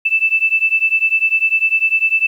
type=beating tone pair; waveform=sine; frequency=2637 / 2647 Hz; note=E7 / E7; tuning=0 / +7 cents; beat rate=10 Hz; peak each=-15 dBFS; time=0.05-2.27 s; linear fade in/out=10 ms; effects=8-bit